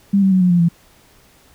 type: tone with pitch steps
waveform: sine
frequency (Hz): 198.8 / 192.47 / 186.35 / 180.41 / 174.67 / 169.11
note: G3 / G3 / F#3 / F#3 / F3 / E3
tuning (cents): +25 / -31 / +13 / -43 / +1 / +45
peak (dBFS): -10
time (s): 0.13-0.688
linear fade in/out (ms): 10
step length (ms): 93
effects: pink hiss -51 dBFS RMS until 1.54 s